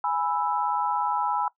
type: chord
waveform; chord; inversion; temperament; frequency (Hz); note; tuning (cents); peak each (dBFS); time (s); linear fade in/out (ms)
sine; E major; first; equal; 830.6 / 987.8 / 1318.5; G#5 / B5 / E6; 0 / 0 / 0; -27 / -27 / -30; 0.04-1.48; 2
effects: noise-tail reverb RT60 0.1 s tail -19 dB re dry